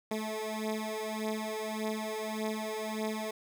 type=beating tone pair; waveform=15% pulse; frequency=216.2 / 217.9 Hz; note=A3 / A3; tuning=-30 / -17 cents; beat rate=1.7 Hz; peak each=-30 dBFS; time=0.11-3.31 s; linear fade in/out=5 ms; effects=none